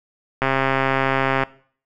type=click train; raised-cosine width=0.5 ms; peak=-4 dBFS; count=137; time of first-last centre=0.42-1.435 s; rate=134 Hz; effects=noise-tail reverb RT60 0.5 s tail -20 dB re dry